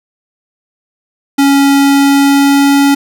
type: tone with pitch glide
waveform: square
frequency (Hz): 278.4 to 280.2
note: C#4 to C#4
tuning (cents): +8 to +19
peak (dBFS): -6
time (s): 1.38-2.95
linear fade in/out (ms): 10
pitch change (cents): +11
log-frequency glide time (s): 1.66-2.76
effects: none